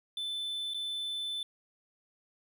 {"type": "tone with dropouts", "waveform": "triangle", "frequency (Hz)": 3520, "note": "A7", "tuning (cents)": 0, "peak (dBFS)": -32, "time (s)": [0.17, 1.43], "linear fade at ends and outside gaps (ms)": 2, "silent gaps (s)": [0.737, 0.744], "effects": []}